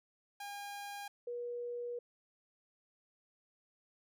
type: tone pair in turn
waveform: sawtooth / sine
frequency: 810 / 481.6 Hz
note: G#5 / B4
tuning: -43 / -44 cents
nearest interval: major sixth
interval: 901 cents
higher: first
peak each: -39 / -38 dBFS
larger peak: second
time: 0.4-1.08 / 1.27-1.99 s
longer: second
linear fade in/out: 5 ms
effects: none